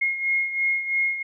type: beating tone pair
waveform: sine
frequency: 2150 / 2153 Hz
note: C7 / C7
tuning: +47 / +49 cents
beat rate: 3 Hz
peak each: -22 / -28 dBFS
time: 0.01-1.23 s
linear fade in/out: 10 ms
effects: none